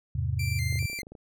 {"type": "chord", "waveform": "sine", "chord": "E augmented", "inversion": "none", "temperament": "equal", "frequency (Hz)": [82.41, 103.83, 130.81], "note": ["E2", "G#2", "B#2"], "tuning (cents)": [0, 0, 0], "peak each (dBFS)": -30, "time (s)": [0.15, 0.86], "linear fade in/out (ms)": 5}
{"type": "tone with vibrato", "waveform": "sawtooth", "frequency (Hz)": 2217, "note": "C#7", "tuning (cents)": 0, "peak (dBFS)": -30, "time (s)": [0.39, 1.02], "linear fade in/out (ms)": 5, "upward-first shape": "square", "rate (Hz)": 2.5, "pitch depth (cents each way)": 100}
{"type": "clicks", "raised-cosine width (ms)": 2, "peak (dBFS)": -32, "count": 10, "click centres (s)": [0.726, 0.757, 0.827, 0.899, 0.931, 0.989, 1.032, 1.069, 1.12, 1.152]}
{"effects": []}